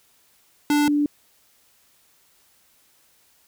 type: tone pair in turn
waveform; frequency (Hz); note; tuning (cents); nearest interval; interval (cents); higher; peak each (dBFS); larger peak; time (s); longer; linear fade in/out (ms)
square / sine; 293.7 / 292.5; D4 / D4; 0 / -7; unison; 7; first; -17; neither; 0.7-0.88 / 0.88-1.06; neither; 2
effects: white hiss -60 dBFS RMS until 3.47 s